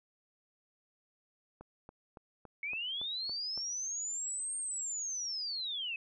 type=click train; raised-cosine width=1 ms; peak=-35 dBFS; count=8; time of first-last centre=1.61-3.576 s; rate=3.56 Hz
type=linear two-way sweep; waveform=sine; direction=up then down; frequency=2200 to 8680 to 2530 Hz; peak=-35 dBFS; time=2.63-5.96 s; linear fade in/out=2 ms; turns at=4.57 s
effects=none